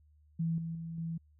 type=tone with level steps; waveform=sine; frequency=164.81 Hz; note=E3; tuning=in tune; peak=-29 / -35 / -38 / -34 dBFS; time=0.39-1.18 s; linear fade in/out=10 ms; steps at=0.58 / 0.75 / 0.98 s; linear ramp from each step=2 ms; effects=added 75 Hz sine -61 dBFS peak until 1.39 s